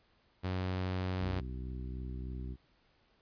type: tone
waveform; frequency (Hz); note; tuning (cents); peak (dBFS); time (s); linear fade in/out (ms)
sawtooth; 92.5; F#2; 0; -29; 0.43-1.41; 20
type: harmonic tone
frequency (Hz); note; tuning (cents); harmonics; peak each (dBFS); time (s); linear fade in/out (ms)
63.3; B1; +43; 1 / 2 / 3 / 4 / 5 / 6; -39 / -45 / -49 / -51 / -53 / -55; 1.18-2.57; 50
effects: pink hiss -70 dBFS RMS until 3.21 s + resampled to 11025 Hz